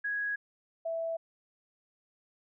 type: tone pair in turn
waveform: sine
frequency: 1661.2 / 659.2 Hz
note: G#6 / E5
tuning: 0 / 0 cents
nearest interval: octave + major third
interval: 1600 cents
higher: first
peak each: -30 / -31 dBFS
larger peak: first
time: 0.04-0.36 / 0.85-1.17 s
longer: neither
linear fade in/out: 10 ms
effects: none